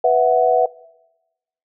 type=chord; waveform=sine; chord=B suspended fourth; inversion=none; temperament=equal; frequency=493.9 / 659.3 / 740 Hz; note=B4 / E5 / F#5; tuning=0 / 0 / 0 cents; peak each=-16 dBFS; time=0.04-0.66 s; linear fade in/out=5 ms; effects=noise-tail reverb RT60 1.0 s tail -22 dB re dry